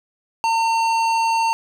triangle tone with hard clipping, 908 Hz, A#5, 46 cents flat, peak -18 dBFS, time 0.44-1.53 s, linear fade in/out 0 ms, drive 17 dB, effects none

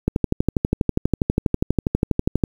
click train, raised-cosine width 3 ms, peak -4 dBFS, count 30, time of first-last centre 0.08-2.438 s, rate 12.3 Hz, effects 7-bit

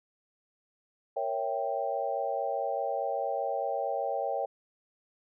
sine chord, A# diminished seventh, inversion none, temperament equal, 466.2 / 554.4 / 659.3 / 784 Hz, A#4 / C#5 / E5 / G5, 0 / 0 / 0 / 0 cents, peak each -37 / -33 / -35 / -33 dBFS, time 1.16-4.46 s, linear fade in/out 10 ms, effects none

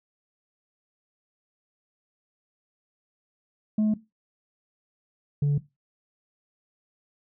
sine tone pair in turn, 214.1 / 144.01 Hz, A3 / D3, -47 / -34 cents, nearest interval perfect fifth, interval 687 cents, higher first, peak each -17 dBFS, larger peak neither, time 3.78-3.94 / 5.42-5.58 s, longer neither, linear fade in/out 5 ms, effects noise-tail reverb RT60 0.2 s tail -17 dB re dry + tanh soft clip ceiling -19 dBFS

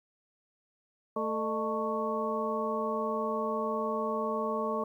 harmonic tone with a mistuned harmonic, 221.5 Hz, A3, 12 cents sharp, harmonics 1 / 2 / 3 / 4 / 5, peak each -36 / -34 / -35 / -40 / -34 dBFS, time 1.16-4.84 s, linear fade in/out 5 ms, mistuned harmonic 3, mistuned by -140 cents, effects 11-bit

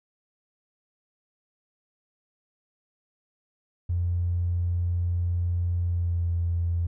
triangle tone with pitch glide, 87.31 to 85.46 Hz, F2 to F2, 0 to -37 cents, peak -19 dBFS, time 3.89-6.87 s, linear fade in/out 10 ms, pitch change -37 cents, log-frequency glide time 5.84-6.28 s, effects tanh soft clip ceiling -21 dBFS

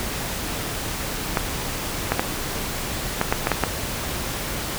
clicks, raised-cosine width 0.5 ms, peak -3 dBFS, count 8, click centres 1.372 / 2.12 / 2.195 / 3.214 / 3.325 / 3.471 / 3.517 / 3.637 s, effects pink hiss -28 dBFS RMS until 4.78 s

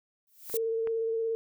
violet noise with exponential growth, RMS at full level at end -31 dBFS, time 0.27-0.57 s, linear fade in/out 1 ms, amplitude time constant 64 ms
clicks, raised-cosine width 0.5 ms, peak -32 / -27 dBFS, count 2, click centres 0.498 / 0.873 s
sine tone with vibrato, 452.3 Hz, A4, 48 cents sharp, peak -27 dBFS, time 0.54-1.35 s, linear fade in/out 0 ms, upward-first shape sine, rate 17 Hz, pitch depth 18 cents each way
effects none

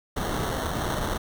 pink noise with sample-and-hold, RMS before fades -28 dBFS, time 0.16-1.18 s, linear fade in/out 10 ms, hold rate 2450 Hz, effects none

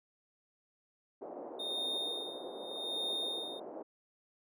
pink band-pass noise, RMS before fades -45 dBFS, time 1.21-3.83 s, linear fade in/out 10 ms, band 340 to 730 Hz, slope 24 dB/octave
triangle tone with tremolo, 3666 Hz, A#7, 30 cents flat, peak -32 dBFS, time 1.59-3.6 s, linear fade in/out 10 ms, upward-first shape sine, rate 0.82 Hz, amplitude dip 90%
effects none

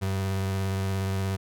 35% pulse tone with vibrato, 96.3 Hz, G2, 30 cents flat, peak -24 dBFS, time 0.01-1.37 s, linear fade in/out 20 ms, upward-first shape sine, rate 17 Hz, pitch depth 19 cents each way, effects none

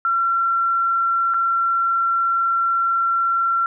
sine tone with dropouts, 1361 Hz, F6, 45 cents flat, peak -16 dBFS, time 0.05-3.66 s, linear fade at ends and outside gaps 1 ms, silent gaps 1.338-1.343 s, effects none

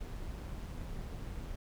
brown noise with amplitude modulation, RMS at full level -40 dBFS, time 0-1.56 s, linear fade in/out 10 ms, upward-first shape sine, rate 171 Hz, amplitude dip 40%, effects none

